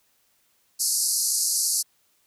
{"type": "band-pass noise", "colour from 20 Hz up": "white", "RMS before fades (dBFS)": -24, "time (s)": [0.79, 1.83], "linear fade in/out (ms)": 20, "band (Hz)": [4400, 12000], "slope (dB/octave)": 96, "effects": ["white hiss -66 dBFS RMS until 2.26 s"]}